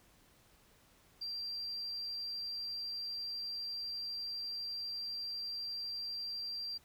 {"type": "tone", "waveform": "sine", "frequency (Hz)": 4722, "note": "D8", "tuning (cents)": 9, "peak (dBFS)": -37, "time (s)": [1.21, 6.78], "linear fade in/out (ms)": 10, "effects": ["tanh soft clip ceiling -34 dBFS", "pink hiss -66 dBFS RMS until 6.84 s"]}